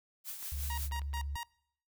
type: noise with tremolo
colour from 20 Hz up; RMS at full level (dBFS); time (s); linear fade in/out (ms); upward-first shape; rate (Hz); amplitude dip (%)
blue; -40; 0.24-0.9; 50; triangle; 5.5; 60
type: clicks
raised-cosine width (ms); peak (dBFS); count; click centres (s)
0.3; -36; 7; 0.428 / 0.636 / 0.913 / 0.963 / 1.018 / 1.132 / 1.173
type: tone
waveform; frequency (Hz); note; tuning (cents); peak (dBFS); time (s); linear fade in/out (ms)
sine; 70.8; C#2; +37; -35; 0.52-1.36; 0
type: tone bursts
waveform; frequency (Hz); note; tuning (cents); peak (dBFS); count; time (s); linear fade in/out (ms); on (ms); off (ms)
sawtooth; 943; A#5; +20; -34; 4; 0.7-1.432; 2; 78; 140
effects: noise-tail reverb RT60 0.7 s tail -25 dB re dry